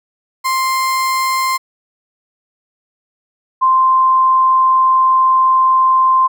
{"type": "tone pair in turn", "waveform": ["35% pulse", "sine"], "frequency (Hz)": [1049, 1044.2], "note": ["C6", "C6"], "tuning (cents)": [4, -4], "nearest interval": "unison", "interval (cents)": 8, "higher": "first", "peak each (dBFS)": [-12, -8], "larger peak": "second", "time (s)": [[0.44, 1.58], [3.61, 6.28]], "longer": "second", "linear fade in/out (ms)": 20, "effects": []}